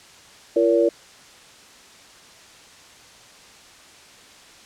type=tone cluster; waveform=sine; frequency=340.5 / 468.5 / 569 Hz; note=F4 / A#4 / C#5; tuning=-44 / +9 / +45 cents; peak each=-19 dBFS; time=0.56-0.89 s; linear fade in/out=5 ms; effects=white hiss -47 dBFS RMS until 4.65 s + low-pass 7000 Hz 12 dB/octave